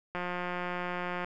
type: click train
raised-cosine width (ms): 0.5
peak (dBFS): -20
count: 196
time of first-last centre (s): 0.15-1.246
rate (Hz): 178
effects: none